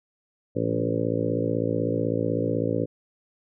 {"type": "harmonic tone with a mistuned harmonic", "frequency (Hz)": 56, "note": "A1", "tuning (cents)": 31, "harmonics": [2, 3, 4, 5, 6, 7, 8, 9, 10], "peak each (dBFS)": [-30, -32, -35, -29, -33, -34, -31, -29, -35], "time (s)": [0.55, 2.86], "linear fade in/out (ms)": 20, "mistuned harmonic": 3, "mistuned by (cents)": 19, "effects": []}